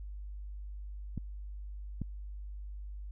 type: clicks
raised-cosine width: 5 ms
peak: -23 / -22 dBFS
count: 2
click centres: 1.177 / 2.017 s
effects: added 50 Hz sine -40 dBFS peak until 3.11 s